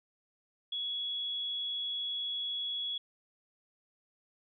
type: tone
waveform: sine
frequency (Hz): 3362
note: G#7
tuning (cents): +20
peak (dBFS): -33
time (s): 0.72-2.98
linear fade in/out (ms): 5
effects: none